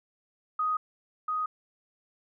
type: tone with echo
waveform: sine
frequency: 1249 Hz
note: D#6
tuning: 6 cents sharp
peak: -25 dBFS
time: 0.59-0.77 s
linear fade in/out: 5 ms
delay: 690 ms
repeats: 1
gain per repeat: -2 dB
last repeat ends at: 1.46 s
effects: none